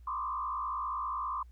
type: tone with frequency modulation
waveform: sine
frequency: 1108.7 Hz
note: C#6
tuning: in tune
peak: -32 dBFS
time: 0.07-1.43 s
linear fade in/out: 5 ms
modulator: 55 Hz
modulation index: 1.9
effects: added 60 Hz sine -50 dBFS peak until 1.51 s + pink hiss -75 dBFS RMS until 1.51 s